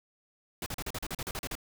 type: noise bursts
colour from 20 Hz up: pink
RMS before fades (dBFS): -36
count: 12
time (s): 0.62-1.553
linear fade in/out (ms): 2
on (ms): 42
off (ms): 39
effects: none